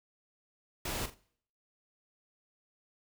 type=noise with echo; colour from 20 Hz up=pink; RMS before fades=-36 dBFS; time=0.85-1.06 s; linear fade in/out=5 ms; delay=42 ms; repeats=2; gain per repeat=-11 dB; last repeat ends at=1.144 s; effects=noise-tail reverb RT60 0.6 s tail -22 dB re dry